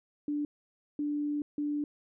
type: tone bursts at uneven times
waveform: sine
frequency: 293.7 Hz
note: D4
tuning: in tune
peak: -29 dBFS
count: 3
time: 0.28-0.45 / 0.99-1.42 / 1.58-1.84 s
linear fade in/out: 2 ms
effects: none